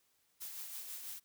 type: noise with tremolo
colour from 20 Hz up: blue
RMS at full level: -44 dBFS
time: 0.4-1.2 s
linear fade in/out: 20 ms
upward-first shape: sine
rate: 6.1 Hz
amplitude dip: 40%
effects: white hiss -75 dBFS RMS until 1.24 s